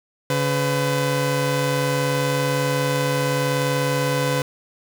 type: tone pair together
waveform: sawtooth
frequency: 141.18 / 504 Hz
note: C#3 / B4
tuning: +32 / +35 cents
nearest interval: octave + minor seventh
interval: 2203 cents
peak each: -18 dBFS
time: 0.3-4.42 s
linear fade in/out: 2 ms
effects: 9-bit